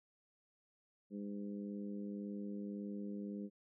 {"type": "harmonic tone", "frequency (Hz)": 101.8, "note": "G#2", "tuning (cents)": -34, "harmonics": [2, 3, 4, 5], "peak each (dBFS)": [-42, -49, -52, -55], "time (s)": [1.1, 3.5], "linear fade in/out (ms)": 50, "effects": []}